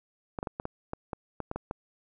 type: clicks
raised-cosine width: 1 ms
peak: -19 dBFS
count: 11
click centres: 0.388 / 0.429 / 0.472 / 0.599 / 0.654 / 0.934 / 1.132 / 1.403 / 1.514 / 1.56 / 1.711 s
effects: none